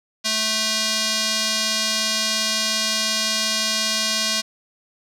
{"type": "tone with band-pass filter", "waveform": "square", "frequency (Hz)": 218.6, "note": "A3", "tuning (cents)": -11, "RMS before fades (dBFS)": -22, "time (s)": [0.24, 4.42], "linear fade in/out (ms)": 20, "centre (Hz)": 4900, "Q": 1.7, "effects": []}